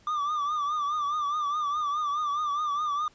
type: tone with vibrato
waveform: triangle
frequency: 1186 Hz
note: D6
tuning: 17 cents sharp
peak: -24 dBFS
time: 0.07-3.08 s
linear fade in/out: 2 ms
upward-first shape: triangle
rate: 4.8 Hz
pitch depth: 87 cents each way
effects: pink hiss -60 dBFS RMS until 3.14 s + resampled to 16000 Hz